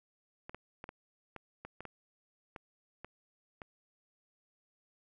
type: clicks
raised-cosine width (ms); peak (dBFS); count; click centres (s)
0.5; -29; 11; 0.495 / 0.546 / 0.841 / 0.891 / 1.363 / 1.65 / 1.806 / 1.853 / 2.562 / 3.046 / 3.618
effects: none